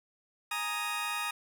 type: chord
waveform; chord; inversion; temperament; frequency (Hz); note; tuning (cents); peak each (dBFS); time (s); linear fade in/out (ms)
20% pulse; Ab suspended second; none; just; 830.6 / 934.4 / 1245.9; Ab5 / Bb5 / Eb6; 0 / +4 / +2; -35 / -33 / -30; 0.51-1.31; 5
effects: none